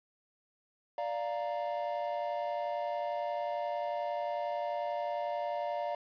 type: chord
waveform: triangle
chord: Bb major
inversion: first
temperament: equal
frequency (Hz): 587.3 / 698.5 / 932.3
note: D5 / F5 / Bb5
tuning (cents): 0 / 0 / 0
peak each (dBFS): -34 / -34 / -38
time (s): 0.98-5.95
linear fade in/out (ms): 2
effects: resampled to 11025 Hz + 10-bit